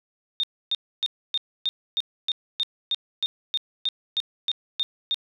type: tone bursts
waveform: sine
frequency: 3661 Hz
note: A#7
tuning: 32 cents flat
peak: -21 dBFS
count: 16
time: 0.4-5.144 s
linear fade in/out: 0 ms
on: 34 ms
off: 280 ms
effects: none